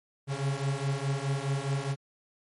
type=beating tone pair; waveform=45% pulse; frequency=135.7 / 140.5 Hz; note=C#3 / C#3; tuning=-36 / +24 cents; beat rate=4.8 Hz; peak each=-31 dBFS; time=0.27-1.96 s; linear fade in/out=50 ms; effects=MP3 48 kbps